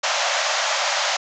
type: band-pass noise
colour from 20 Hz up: pink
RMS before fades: -22 dBFS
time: 0.03-1.17 s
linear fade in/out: 10 ms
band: 550 to 7100 Hz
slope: 96 dB/octave
effects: none